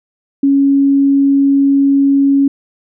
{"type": "tone", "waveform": "sine", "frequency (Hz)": 277.2, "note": "C#4", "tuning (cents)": 0, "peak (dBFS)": -7, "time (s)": [0.43, 2.48], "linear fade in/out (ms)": 5, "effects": []}